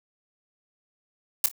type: noise with echo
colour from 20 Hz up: blue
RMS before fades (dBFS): -19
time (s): 1.44-1.46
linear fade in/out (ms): 2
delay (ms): 27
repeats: 2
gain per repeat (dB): -12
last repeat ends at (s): 1.514
effects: none